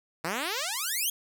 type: exponential sweep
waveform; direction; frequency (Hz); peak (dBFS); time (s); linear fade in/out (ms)
5% pulse; up; 153 to 3374; -18; 0.24-1.1; 5
effects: none